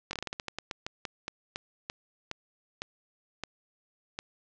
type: slowing click train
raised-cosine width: 0.2 ms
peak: -17 dBFS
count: 20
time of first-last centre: 0.11-4.189 s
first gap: 21 ms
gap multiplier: 1.22
effects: low-pass 7000 Hz 12 dB/octave